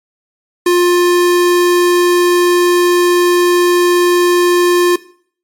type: tone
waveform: square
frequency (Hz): 352.9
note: F4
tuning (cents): +18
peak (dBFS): -8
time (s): 0.66-4.96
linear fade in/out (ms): 5
effects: noise-tail reverb RT60 0.5 s tail -18 dB re dry + MP3 64 kbps